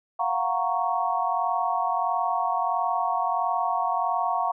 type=chord; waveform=sine; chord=Gb major seventh; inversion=third; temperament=equal; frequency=698.5 / 740 / 932.3 / 1108.7 Hz; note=F5 / Gb5 / Bb5 / Db6; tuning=0 / 0 / 0 / 0 cents; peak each=-28 dBFS; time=0.19-4.52 s; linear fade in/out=10 ms; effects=none